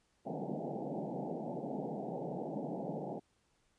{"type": "band-pass noise", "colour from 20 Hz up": "pink", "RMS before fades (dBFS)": -40, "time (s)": [0.25, 3.2], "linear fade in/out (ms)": 20, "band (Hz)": [140, 850], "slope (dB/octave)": 96, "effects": ["pink hiss -75 dBFS RMS until 3.78 s", "resampled to 22050 Hz"]}